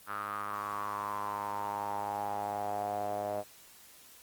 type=tone with band-pass filter sweep; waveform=sawtooth; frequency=102.7 Hz; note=G#2; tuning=19 cents flat; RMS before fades=-36 dBFS; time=0.06-3.44 s; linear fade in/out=50 ms; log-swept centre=1300 to 640 Hz; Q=6.9; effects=white hiss -56 dBFS RMS until 4.22 s + Opus 24 kbps